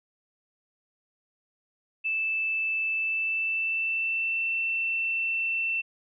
sine tone with pitch glide, 2637 to 2683 Hz, E7 to E7, 0 to +30 cents, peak -25 dBFS, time 2.04-5.82 s, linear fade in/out 20 ms, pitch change +30 cents, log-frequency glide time 2.93-4.52 s, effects none

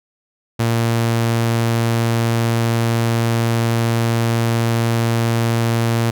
sawtooth tone, 115.7 Hz, A#2, 13 cents flat, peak -11 dBFS, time 0.59-6.11 s, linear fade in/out 10 ms, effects none

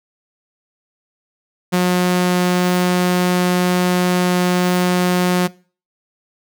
sawtooth tone, 179.9 Hz, F#3, 48 cents flat, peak -9 dBFS, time 1.72-5.48 s, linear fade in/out 20 ms, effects noise-tail reverb RT60 0.4 s tail -22 dB re dry

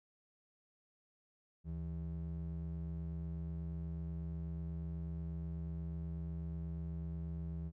triangle ring-modulated tone, 118.9 Hz, A#2, 35 cents sharp, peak -34 dBFS, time 1.64-7.72 s, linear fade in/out 50 ms, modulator 44.1 Hz, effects none

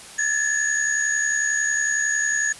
sine tone cluster, 1690 / 1761 / 6710 Hz, G#6 / A6 / G#8, +30 / +1 / +17 cents, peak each -24 dBFS, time 0.18-2.53 s, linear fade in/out 10 ms, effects white hiss -41 dBFS RMS until 2.59 s + resampled to 24000 Hz

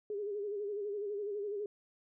sine tone with vibrato, 410 Hz, G#4, 22 cents flat, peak -35 dBFS, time 0.1-1.66 s, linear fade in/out 2 ms, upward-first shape sine, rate 12 Hz, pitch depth 64 cents each way, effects none

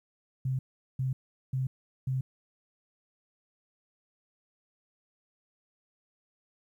sine tone bursts, 130.81 Hz, C3, in tune, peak -27 dBFS, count 4, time 0.45-2.21 s, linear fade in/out 5 ms, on 140 ms, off 400 ms, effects 11-bit

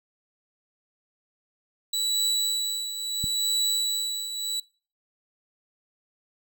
30% pulse tone with tremolo, 3938 Hz, B7, 6 cents flat, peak -19 dBFS, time 1.93-4.6 s, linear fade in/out 5 ms, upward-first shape triangle, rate 0.74 Hz, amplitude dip 70%
click, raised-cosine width 5 ms, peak -19 dBFS, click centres 3.241 s
effects noise-tail reverb RT60 0.4 s tail -23 dB re dry

